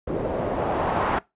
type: noise with low-pass filter sweep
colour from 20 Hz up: white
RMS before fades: -25 dBFS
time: 0.07-1.19 s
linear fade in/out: 5 ms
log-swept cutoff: 430 to 1100 Hz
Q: 1.6
effects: noise-tail reverb RT60 0.2 s tail -21 dB re dry + resampled to 8000 Hz